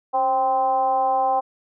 sine tone with frequency modulation, 784 Hz, G5, in tune, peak -17 dBFS, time 0.13-1.41 s, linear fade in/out 20 ms, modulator 254 Hz, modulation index 0.75, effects none

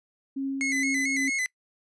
sine tone with tremolo, 271.6 Hz, C#4, 35 cents flat, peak -26 dBFS, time 0.36-1.3 s, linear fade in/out 10 ms, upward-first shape triangle, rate 2.4 Hz, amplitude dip 40%
45% pulse tone with vibrato, 2093 Hz, C7, in tune, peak -25 dBFS, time 0.61-1.46 s, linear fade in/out 0 ms, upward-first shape square, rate 4.5 Hz, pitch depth 64 cents each way
effects noise-tail reverb RT60 0.1 s tail -24 dB re dry + resampled to 22050 Hz

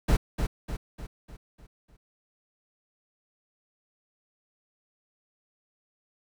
brown noise with echo, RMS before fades -21 dBFS, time 0.08-0.17 s, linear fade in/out 10 ms, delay 300 ms, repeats 6, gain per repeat -6 dB, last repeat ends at 1.97 s, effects none

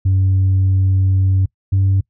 sine tone pair in turn, 95.1 / 96.59 Hz, F#2 / G2, +48 / -25 cents, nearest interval unison, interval 27 cents, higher second, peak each -9 dBFS, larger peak neither, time 0.05-1.46 / 1.72-2.01 s, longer first, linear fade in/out 10 ms, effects noise-tail reverb RT60 0.1 s tail -23 dB re dry + tanh soft clip ceiling -9 dBFS

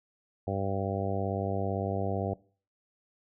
harmonic tone, 97.8 Hz, G2, 4 cents flat, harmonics 1 / 2 / 3 / 4 / 5 / 6 / 7 / 8, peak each -33 / -37 / -39 / -38 / -37 / -38 / -37 / -41 dBFS, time 0.47-2.34 s, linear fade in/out 5 ms, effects noise-tail reverb RT60 0.4 s tail -20 dB re dry

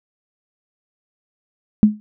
sine tone with exponential decay, 211.3 Hz, G#3, 30 cents sharp, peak -3 dBFS, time 1.83-2 s, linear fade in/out 0 ms, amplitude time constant 36 ms, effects none

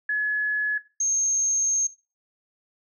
sine tone pair in turn, 1700 / 6418 Hz, G#6 / G8, +40 / +40 cents, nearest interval octave + major seventh, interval 2300 cents, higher second, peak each -21 dBFS, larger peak neither, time 0.09-0.78 / 1-1.87 s, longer second, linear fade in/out 5 ms, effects noise-tail reverb RT60 0.3 s tail -17 dB re dry

